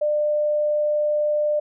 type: tone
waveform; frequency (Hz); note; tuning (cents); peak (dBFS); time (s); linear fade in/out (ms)
sine; 598; D5; +31; -18; 0.01-1.6; 10
effects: none